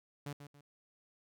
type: tone with echo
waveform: sawtooth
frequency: 144.1 Hz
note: D3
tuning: 33 cents flat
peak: -36 dBFS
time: 0.26-0.33 s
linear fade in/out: 5 ms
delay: 140 ms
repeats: 2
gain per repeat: -9 dB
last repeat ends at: 0.61 s
effects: none